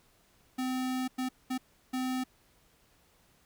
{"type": "tone bursts at uneven times", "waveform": "square", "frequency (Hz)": 256.8, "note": "C4", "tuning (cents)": -32, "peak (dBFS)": -31, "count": 4, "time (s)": [[0.58, 1.08], [1.18, 1.29], [1.5, 1.58], [1.93, 2.24]], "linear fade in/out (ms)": 10, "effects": ["pink hiss -66 dBFS RMS until 3.45 s"]}